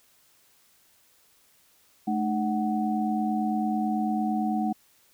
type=tone cluster; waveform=sine; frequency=215.6 / 304.6 / 745 Hz; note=A3 / D#4 / F#5; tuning=-35 / -37 / +12 cents; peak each=-26 / -31 / -29 dBFS; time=2.07-4.73 s; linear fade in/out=10 ms; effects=white hiss -62 dBFS RMS until 5.13 s